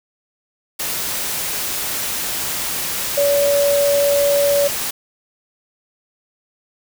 sine tone in noise, 569 Hz, C#5, 45 cents sharp, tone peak -13 dBFS, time 3.17-4.68 s, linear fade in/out 10 ms, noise white, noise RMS -23 dBFS, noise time 0.79-4.91 s, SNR +7 dB, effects none

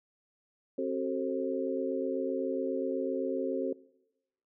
harmonic tone with a mistuned harmonic, 88.7 Hz, F2, 27 cents sharp, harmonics 3 / 4 / 5 / 6, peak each -35 / -35 / -35 / -35 dBFS, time 0.78-3.73 s, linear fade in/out 5 ms, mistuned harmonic 4, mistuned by +100 cents, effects noise-tail reverb RT60 0.9 s tail -21 dB re dry

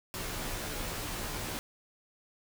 pink noise with comb filter, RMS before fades -37 dBFS, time 0.14-1.59 s, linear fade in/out 0 ms, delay 15 ms, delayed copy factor -0.7, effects none

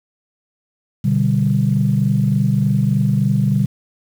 sine chord, G major, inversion first, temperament equal, 123.47 / 146.83 / 196 Hz, B2 / D3 / G3, 0 / 0 / 0 cents, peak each -17 dBFS, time 1.04-3.66 s, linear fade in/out 10 ms, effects tanh soft clip ceiling -4 dBFS + 7-bit

